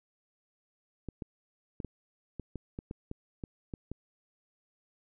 clicks, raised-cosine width 3 ms, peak -25 dBFS, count 12, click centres 1.087 / 1.222 / 1.802 / 1.847 / 2.397 / 2.557 / 2.789 / 2.911 / 3.114 / 3.438 / 3.738 / 3.916 s, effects none

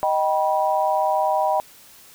sine chord, Eb augmented, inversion none, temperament just, 622.3 / 777.8 / 972.3 Hz, Eb5 / G5 / B5, 0 / -14 / -27 cents, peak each -22 / -21 / -23 dBFS, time 0.03-1.6 s, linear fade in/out 0 ms, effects white hiss -48 dBFS RMS until 2.14 s

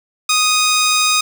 10% pulse tone, 1244.5 Hz, D#6, in tune, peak -4 dBFS, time 0.29-1.21 s, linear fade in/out 5 ms, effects none

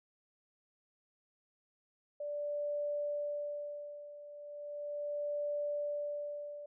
sine tone with tremolo, 585 Hz, D5, 7 cents flat, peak -33 dBFS, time 2.2-6.66 s, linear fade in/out 5 ms, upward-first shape sine, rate 0.37 Hz, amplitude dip 80%, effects none

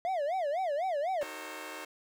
triangle tone with vibrato, 658 Hz, E5, 3 cents flat, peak -27 dBFS, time 0.05-1.23 s, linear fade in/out 0 ms, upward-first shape sine, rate 4 Hz, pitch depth 270 cents each way
10% pulse chord, D# diminished seventh, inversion none, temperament just, 311.1 / 373.4 / 448 / 537.6 Hz, D#4 / F#4 / A4 / C5, 0 / +16 / +31 / +47 cents, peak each -37 / -40 / -39 / -37 dBFS, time 1.21-1.85 s, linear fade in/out 5 ms
effects none

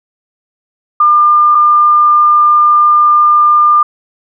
sine tone pair in turn, 1201 / 1201 Hz, D6 / D6, +38 / +38 cents, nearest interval unison, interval 0 cents, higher neither, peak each -4 dBFS, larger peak neither, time 1-1.55 / 1.55-3.83 s, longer second, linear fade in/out 5 ms, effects none

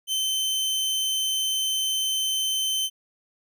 sawtooth tone, 3082 Hz, G7, 30 cents flat, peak -20 dBFS, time 0.07-2.9 s, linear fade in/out 50 ms, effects none

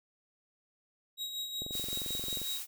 40% pulse tone with tremolo, 3817 Hz, A#7, 40 cents sharp, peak -33 dBFS, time 1.17-2.62 s, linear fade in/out 50 ms, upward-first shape sine, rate 5.4 Hz, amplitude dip 50%
click train, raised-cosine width 2 ms, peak -30 dBFS, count 19, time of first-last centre 1.62-2.416 s, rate 22.6 Hz
blue noise, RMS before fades -40 dBFS, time 1.71-2.67 s, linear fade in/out 50 ms
effects none

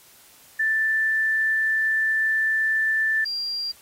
sine tone pair in turn, 1766 / 4763 Hz, A6 / D8, +6 / +24 cents, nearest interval octave + perfect fourth, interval 1718 cents, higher second, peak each -19 / -25 dBFS, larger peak first, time 0.59-3.25 / 3.25-3.72 s, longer first, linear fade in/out 10 ms, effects white hiss -52 dBFS RMS until 3.81 s + AAC 48 kbps

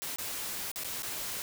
white noise with dropouts, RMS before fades -37 dBFS, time 0.02-1.42 s, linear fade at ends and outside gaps 0 ms, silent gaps 0.16-0.185 / 0.716-0.759 / 0.836-0.845 / 1.022-1.031 s, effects none

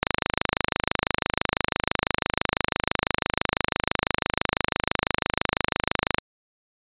click train, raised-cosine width 0.3 ms, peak -3 dBFS, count 161, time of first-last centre 0.03-6.184 s, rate 26 Hz, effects resampled to 8000 Hz

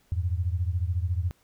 sine beating tone pair, 84.4 / 98.4 Hz, E2 / G2, +41 / +7 cents, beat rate 14 Hz, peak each -26 / -29 dBFS, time 0.12-1.31 s, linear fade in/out 0 ms, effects pink hiss -65 dBFS RMS until 1.43 s

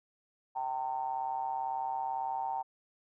triangle ring-modulated tone, 69 Hz, C#2, 7 cents flat, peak -27 dBFS, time 0.55-2.63 s, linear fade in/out 20 ms, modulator 842 Hz, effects none

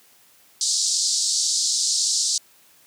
pink band-pass noise, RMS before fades -22 dBFS, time 0.61-2.38 s, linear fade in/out 2 ms, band 4200 to 8300 Hz, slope 48 dB/octave, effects white hiss -55 dBFS RMS until 2.86 s + high-pass 100 Hz 12 dB/octave

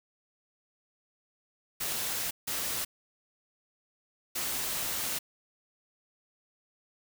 white noise bursts at uneven times, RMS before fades -33 dBFS, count 3, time 1.8-2.31 / 2.47-2.85 / 4.35-5.19 s, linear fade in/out 10 ms, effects none

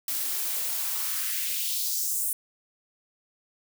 blue noise with high-pass filter sweep, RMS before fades -29 dBFS, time 0.08-2.33 s, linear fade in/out 2 ms, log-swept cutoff 200 to 9900 Hz, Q 2, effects none

